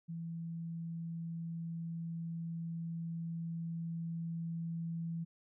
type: tone with level ramp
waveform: sine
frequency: 166.3 Hz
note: E3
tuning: 16 cents sharp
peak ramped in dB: -39 to -36 dBFS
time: 0.08-5.25 s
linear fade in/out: 20 ms
effects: none